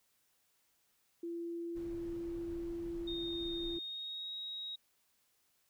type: tone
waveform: sine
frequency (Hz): 339.4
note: F4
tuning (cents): -49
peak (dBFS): -38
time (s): 1.23-3.79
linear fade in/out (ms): 5
type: noise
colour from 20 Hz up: brown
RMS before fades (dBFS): -50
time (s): 1.75-3.79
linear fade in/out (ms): 20
type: tone with pitch glide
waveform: sine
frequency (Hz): 3687 to 3795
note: A#7 to A#7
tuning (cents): -20 to +30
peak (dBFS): -40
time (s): 3.07-4.76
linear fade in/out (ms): 10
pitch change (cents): +50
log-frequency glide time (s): 3.72-4.33
effects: white hiss -75 dBFS RMS until 5.69 s